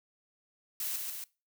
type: noise with echo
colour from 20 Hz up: blue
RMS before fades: -35 dBFS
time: 0.8-0.96 s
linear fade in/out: 2 ms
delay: 140 ms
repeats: 2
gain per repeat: -3 dB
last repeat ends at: 1.24 s
effects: noise-tail reverb RT60 0.3 s tail -22 dB re dry